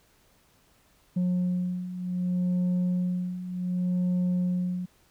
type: beating tone pair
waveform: sine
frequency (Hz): 179.5 / 180.16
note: F3 / F#3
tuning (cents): +48 / -46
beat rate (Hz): 0.66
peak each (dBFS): -28 / -24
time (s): 1.16-4.86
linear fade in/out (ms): 10
effects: tanh soft clip ceiling -22 dBFS + pink hiss -63 dBFS RMS until 5.1 s